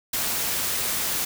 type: noise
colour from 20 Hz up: white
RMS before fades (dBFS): -26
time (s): 0.13-1.25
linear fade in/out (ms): 5
effects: none